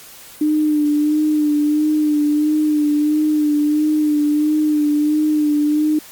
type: tone with vibrato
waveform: sine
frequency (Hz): 300.7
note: D4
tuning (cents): +41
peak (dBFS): -13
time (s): 0.41-5.99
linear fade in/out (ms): 5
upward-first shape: sine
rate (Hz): 1.5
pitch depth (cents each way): 31
effects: white hiss -40 dBFS RMS until 6.11 s + Opus 48 kbps